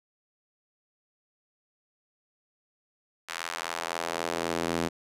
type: tone with high-pass filter sweep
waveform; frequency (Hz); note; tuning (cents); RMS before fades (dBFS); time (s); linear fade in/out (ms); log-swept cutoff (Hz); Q
sawtooth; 83.8; E2; +29; -32; 3.28-4.89; 20; 1500 to 240; 0.98
effects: low-pass 11000 Hz 12 dB/octave